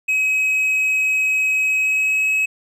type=tone with pitch glide; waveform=triangle; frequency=2546 to 2564 Hz; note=D#7 to E7; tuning=+39 to -49 cents; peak=-14 dBFS; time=0.08-2.46 s; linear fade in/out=10 ms; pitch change=+12 cents; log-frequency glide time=1.65-2.33 s; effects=none